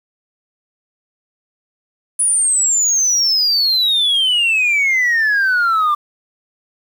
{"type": "exponential sweep", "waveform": "sine", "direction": "down", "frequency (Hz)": [9956, 1174.7], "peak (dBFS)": -10, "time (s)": [2.19, 5.95], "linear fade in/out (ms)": 10, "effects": ["tanh soft clip ceiling -10 dBFS", "7-bit"]}